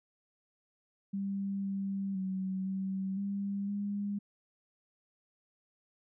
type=tone with pitch steps; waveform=sine; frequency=197.2 / 195.9 / 189.1 / 191.6 / 199.3 / 202.8 Hz; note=G3 / G3 / F#3 / G3 / G3 / G#3; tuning=+11 / -1 / +38 / -39 / +29 / -41 cents; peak=-32 dBFS; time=1.13-4.19 s; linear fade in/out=10 ms; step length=510 ms; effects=none